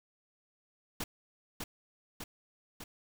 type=noise with echo; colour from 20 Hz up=pink; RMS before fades=-36 dBFS; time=1-1.04 s; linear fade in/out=5 ms; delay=600 ms; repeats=3; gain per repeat=-3 dB; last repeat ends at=2.84 s; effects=none